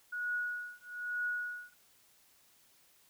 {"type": "tone with tremolo", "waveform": "sine", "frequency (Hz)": 1458, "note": "F#6", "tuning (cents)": -26, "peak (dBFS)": -31, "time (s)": [0.12, 1.74], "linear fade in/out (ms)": 10, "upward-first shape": "triangle", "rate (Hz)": 1.1, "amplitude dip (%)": 100, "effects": ["white hiss -66 dBFS RMS until 3.09 s"]}